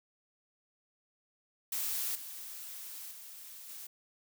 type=noise with level steps; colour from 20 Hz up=blue; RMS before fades=-35 / -45 / -49 / -46 dBFS; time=1.72-3.87 s; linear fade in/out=5 ms; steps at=2.15 / 3.11 / 3.69 s; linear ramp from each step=5 ms; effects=none